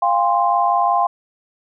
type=chord; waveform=sine; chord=F suspended second; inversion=none; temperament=equal with one note detuned; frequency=698.5 / 804.2 / 1046.5 Hz; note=F5 / G5 / C6; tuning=0 / +44 / 0 cents; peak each=-18 dBFS; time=0.02-1.07 s; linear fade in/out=5 ms; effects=none